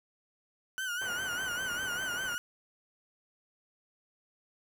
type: tone with vibrato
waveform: 35% pulse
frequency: 1482 Hz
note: F#6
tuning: 2 cents sharp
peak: -31 dBFS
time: 0.78-2.38 s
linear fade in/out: 0 ms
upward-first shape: sine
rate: 5 Hz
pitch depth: 85 cents each way
type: low-pass noise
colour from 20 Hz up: white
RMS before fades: -45 dBFS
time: 1.01-2.35 s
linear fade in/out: 5 ms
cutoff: 1800 Hz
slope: 24 dB/octave
effects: none